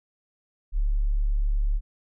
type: tone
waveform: sine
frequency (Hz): 35.87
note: D1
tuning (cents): -40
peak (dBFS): -20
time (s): 0.72-1.81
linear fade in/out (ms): 50
effects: none